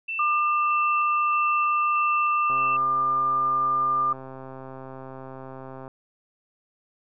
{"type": "tone with tremolo", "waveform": "sine", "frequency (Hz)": 2672, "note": "E7", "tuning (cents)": 23, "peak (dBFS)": -27, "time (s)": [0.08, 2.77], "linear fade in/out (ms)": 10, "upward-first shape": "square", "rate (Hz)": 1.6, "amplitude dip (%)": 25}
{"type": "tone", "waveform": "sine", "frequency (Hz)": 1199, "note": "D6", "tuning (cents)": 36, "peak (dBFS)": -20, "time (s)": [0.19, 4.13], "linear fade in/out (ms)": 5}
{"type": "click train", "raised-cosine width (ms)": 1, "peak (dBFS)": -26, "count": 447, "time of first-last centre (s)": [2.5, 5.879], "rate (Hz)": 132}
{"effects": []}